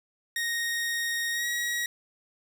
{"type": "tone with pitch glide", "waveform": "sawtooth", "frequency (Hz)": [1864.7, 1906.1], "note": ["A#6", "A#6"], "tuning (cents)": [0, 38], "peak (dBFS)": -24, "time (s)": [0.36, 1.86], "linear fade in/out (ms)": 2, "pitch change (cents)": 38, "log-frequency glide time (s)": [1.32, 1.46], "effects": []}